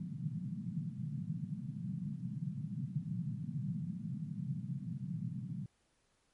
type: band-pass noise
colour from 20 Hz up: white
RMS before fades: -40 dBFS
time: 0-5.66 s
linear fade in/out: 2 ms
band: 120 to 200 Hz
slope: 48 dB/octave
effects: pink hiss -75 dBFS RMS until 6.33 s + MP3 48 kbps